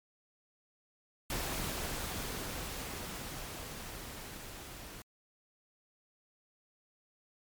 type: noise with level ramp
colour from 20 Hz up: pink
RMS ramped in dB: -36 to -48 dBFS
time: 1.3-5.02 s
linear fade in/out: 2 ms
effects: MP3 96 kbps